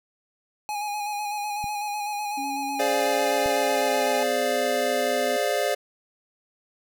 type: tone with vibrato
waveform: square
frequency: 830.6 Hz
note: G#5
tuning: in tune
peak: -28 dBFS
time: 0.69-4.23 s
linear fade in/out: 0 ms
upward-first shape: square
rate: 8 Hz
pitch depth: 25 cents each way
type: clicks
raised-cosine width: 5 ms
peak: -25 dBFS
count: 2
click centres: 1.642 / 3.46 s
type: tone with pitch glide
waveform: sine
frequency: 277.2 to 254.2 Hz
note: C#4 to C4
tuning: 0 to -50 cents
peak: -33 dBFS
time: 2.37-5.37 s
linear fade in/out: 10 ms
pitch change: -150 cents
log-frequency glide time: 3.52-4.26 s
type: chord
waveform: square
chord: D half-diminished seventh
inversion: second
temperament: equal with one note detuned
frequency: 415.3 / 523.3 / 587.3 / 700.5 Hz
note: Ab4 / C5 / D5 / F5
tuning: 0 / 0 / 0 / +5 cents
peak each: -30 / -29 / -27 / -29 dBFS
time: 2.79-5.75 s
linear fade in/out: 10 ms
effects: none